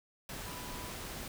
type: tone in noise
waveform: sine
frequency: 987.8 Hz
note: B5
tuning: in tune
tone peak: -50 dBFS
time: 0.46-0.9 s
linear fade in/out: 2 ms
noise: pink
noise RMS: -43 dBFS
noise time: 0.29-1.28 s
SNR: -10 dB
effects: none